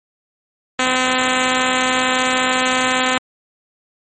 5% pulse tone, 256.1 Hz, C4, 37 cents flat, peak -3 dBFS, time 0.79-3.18 s, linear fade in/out 2 ms, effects MP3 32 kbps

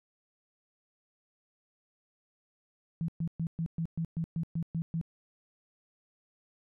sine tone bursts, 164.81 Hz, E3, in tune, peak -29 dBFS, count 11, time 3.01-5.013 s, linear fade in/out 0 ms, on 73 ms, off 120 ms, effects none

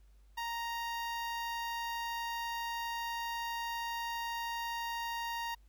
sawtooth tone with notch filter, 932.3 Hz, A#5, in tune, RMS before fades -38 dBFS, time 0.37-5.55 s, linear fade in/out 10 ms, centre 8500 Hz, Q 1.3, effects added 50 Hz sine -58 dBFS peak until 5.68 s + pink hiss -75 dBFS RMS until 5.68 s

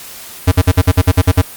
square tone bursts, 90.7 Hz, F#2, 34 cents flat, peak -6 dBFS, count 10, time 0.47-1.418 s, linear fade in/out 10 ms, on 48 ms, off 52 ms, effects white hiss -32 dBFS RMS until 1.56 s + Opus 48 kbps

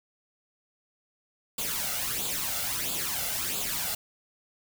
white noise with flanger, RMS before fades -31 dBFS, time 1.58-3.95 s, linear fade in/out 5 ms, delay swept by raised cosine 0.26 to 1.46 ms, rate 1.5 Hz, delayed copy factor +0.65, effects none

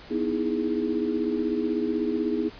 sine chord, E major seventh, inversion second, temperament equal with one note detuned, 246.9 / 311.1 / 327.2 / 415.3 Hz, B3 / D#4 / E4 / G#4, 0 / 0 / -13 / 0 cents, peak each -29 dBFS, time 0.1-2.5 s, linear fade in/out 20 ms, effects pink hiss -46 dBFS RMS until 2.59 s + resampled to 11025 Hz

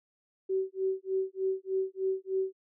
sine tone with tremolo, 381.1 Hz, G4, 49 cents flat, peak -25 dBFS, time 0.49-2.53 s, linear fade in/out 10 ms, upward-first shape sine, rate 3.3 Hz, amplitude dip 100%, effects none

